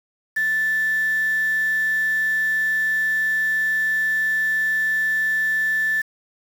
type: tone with quantisation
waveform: sine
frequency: 1757 Hz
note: A6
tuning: 3 cents flat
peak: -18 dBFS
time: 0.36-6.02 s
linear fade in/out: 10 ms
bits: 6
effects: none